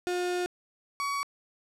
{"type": "tone pair in turn", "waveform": "35% pulse", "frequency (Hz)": [357.5, 1128.1], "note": ["F4", "C#6"], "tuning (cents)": [41, 30], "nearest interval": "octave + minor sixth", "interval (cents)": 1989, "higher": "second", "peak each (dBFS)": [-26, -27], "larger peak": "first", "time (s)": [[0.07, 0.46], [1, 1.23]], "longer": "first", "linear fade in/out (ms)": 0, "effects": ["low-pass 10000 Hz 12 dB/octave"]}